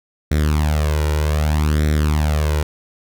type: tone with flanger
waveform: sawtooth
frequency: 75.8 Hz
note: D#2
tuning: 45 cents flat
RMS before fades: -17 dBFS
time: 0.31-2.63 s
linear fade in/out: 5 ms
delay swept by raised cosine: 0.52 to 2.12 ms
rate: 0.64 Hz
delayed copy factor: +0.75
effects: none